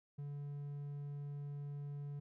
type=tone; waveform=triangle; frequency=143.7 Hz; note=D3; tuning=37 cents flat; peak=-40 dBFS; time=0.18-2.2 s; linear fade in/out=10 ms; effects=none